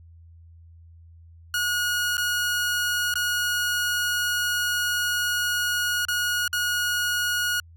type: tone with dropouts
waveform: sawtooth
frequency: 1447 Hz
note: F#6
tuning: 39 cents flat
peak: -19 dBFS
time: 1.54-7.6 s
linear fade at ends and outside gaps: 2 ms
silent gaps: 2.17-2.179 / 3.14-3.155 / 6.052-6.084 / 6.479-6.529 s
effects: added 83 Hz sine -46 dBFS peak until 7.76 s